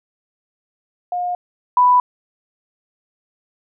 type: tone pair in turn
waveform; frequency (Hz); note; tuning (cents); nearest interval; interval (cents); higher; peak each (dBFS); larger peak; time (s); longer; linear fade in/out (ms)
sine; 714 / 990.7; F5 / B5; +38 / +5; tritone; 567; second; -19 / -9; second; 1.12-1.35 / 1.77-2; neither; 2
effects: none